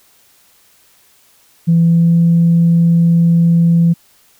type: tone with pitch glide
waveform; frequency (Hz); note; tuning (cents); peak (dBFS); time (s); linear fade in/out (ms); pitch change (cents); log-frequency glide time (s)
sine; 167.2 to 168.46; E3 to E3; +25 to +38; -6; 1.67-3.94; 20; +13; 1.8-2.13
effects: tanh soft clip ceiling -3 dBFS + white hiss -51 dBFS RMS until 4.39 s